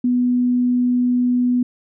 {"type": "tone", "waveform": "sine", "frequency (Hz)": 246.9, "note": "B3", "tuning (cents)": 0, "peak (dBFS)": -14, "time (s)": [0.04, 1.63], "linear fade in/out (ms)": 5, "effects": []}